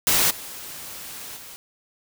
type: noise with level steps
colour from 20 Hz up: white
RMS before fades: -19 / -37 / -41 dBFS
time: 0.07-1.56 s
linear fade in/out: 0 ms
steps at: 0.3 / 1.36 s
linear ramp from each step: 10 ms
effects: none